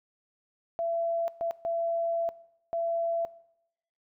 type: tone bursts at uneven times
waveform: sine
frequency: 672 Hz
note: E5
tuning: 33 cents sharp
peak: -27 dBFS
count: 4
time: 0.79-1.28 / 1.41-1.51 / 1.65-2.29 / 2.73-3.25 s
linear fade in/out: 0 ms
effects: noise-tail reverb RT60 0.8 s tail -20 dB re dry